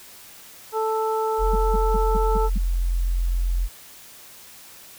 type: harmonic tone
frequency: 440 Hz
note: A4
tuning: in tune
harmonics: 1 / 2 / 3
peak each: -23 / -25 / -30 dBFS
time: 0.72-2.5 s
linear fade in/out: 50 ms
type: tone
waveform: sine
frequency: 43.65 Hz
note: F1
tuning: in tune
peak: -19 dBFS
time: 1.38-3.69 s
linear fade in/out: 50 ms
type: tone bursts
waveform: sine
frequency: 194.1 Hz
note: G3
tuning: 17 cents flat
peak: -25 dBFS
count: 6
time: 1.53-2.58 s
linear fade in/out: 5 ms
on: 25 ms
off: 180 ms
effects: white hiss -45 dBFS RMS until 4.98 s